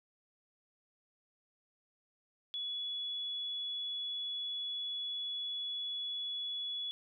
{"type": "tone", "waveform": "sine", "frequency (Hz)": 3397, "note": "G#7", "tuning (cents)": 38, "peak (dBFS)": -36, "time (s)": [2.54, 6.91], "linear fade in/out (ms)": 0, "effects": []}